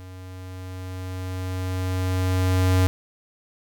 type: tone with level ramp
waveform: square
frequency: 92.5 Hz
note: F#2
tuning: in tune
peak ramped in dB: -39 to -16 dBFS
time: 0-2.87 s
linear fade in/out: 0 ms
effects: none